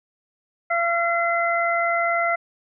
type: harmonic tone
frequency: 682 Hz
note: F5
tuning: 41 cents flat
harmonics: 1 / 2 / 3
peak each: -22 / -24 / -24 dBFS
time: 0.7-2.36 s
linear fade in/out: 10 ms
effects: none